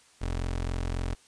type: tone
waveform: 25% pulse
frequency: 43.67 Hz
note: F1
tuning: 1 cent sharp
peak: -25 dBFS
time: 0.21-1.15 s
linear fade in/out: 10 ms
effects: white hiss -59 dBFS RMS until 1.27 s + resampled to 22050 Hz